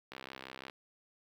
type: click train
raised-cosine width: 0.3 ms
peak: -28 dBFS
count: 39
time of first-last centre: 0.12-0.698 s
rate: 65.8 Hz
effects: high-pass 80 Hz 12 dB/octave + 9-bit